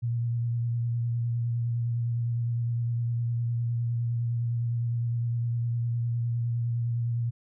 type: tone with vibrato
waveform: sine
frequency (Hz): 118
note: A#2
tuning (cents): +22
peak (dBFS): -25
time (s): 0.02-7.31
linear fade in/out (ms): 20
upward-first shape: sine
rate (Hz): 9.8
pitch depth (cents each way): 20
effects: none